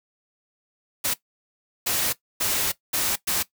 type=noise bursts at uneven times; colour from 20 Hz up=white; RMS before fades=-24 dBFS; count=5; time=1.04-1.14 / 1.86-2.13 / 2.4-2.72 / 2.93-3.16 / 3.27-3.43 s; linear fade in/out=10 ms; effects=noise-tail reverb RT60 0.1 s tail -17 dB re dry